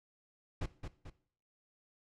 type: noise with echo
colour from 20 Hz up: brown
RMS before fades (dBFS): -36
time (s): 0.61-0.66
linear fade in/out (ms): 5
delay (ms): 220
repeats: 2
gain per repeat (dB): -6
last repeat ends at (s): 1.1
effects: noise-tail reverb RT60 0.5 s tail -17 dB re dry + low-pass 7000 Hz 12 dB/octave